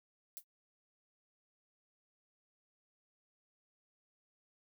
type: noise with exponential decay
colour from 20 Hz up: violet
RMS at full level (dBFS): -41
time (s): 0.37-0.44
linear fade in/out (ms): 0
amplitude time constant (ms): 15
effects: noise-tail reverb RT60 0.1 s tail -25 dB re dry